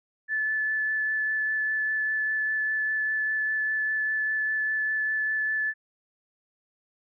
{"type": "tone with vibrato", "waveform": "sine", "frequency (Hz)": 1738, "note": "A6", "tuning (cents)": -22, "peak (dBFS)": -24, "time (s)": [0.28, 5.74], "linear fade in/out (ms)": 50, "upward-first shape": "sine", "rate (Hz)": 5, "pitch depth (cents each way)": 8, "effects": []}